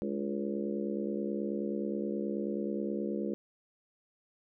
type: harmonic tone with a mistuned harmonic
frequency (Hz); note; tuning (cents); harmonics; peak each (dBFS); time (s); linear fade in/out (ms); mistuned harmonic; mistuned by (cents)
69.4; C#2; +3; 3 / 4 / 5 / 6 / 7 / 8; -35 / -41 / -37 / -41 / -40 / -44; 0.02-3.34; 0; 4; +70
effects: none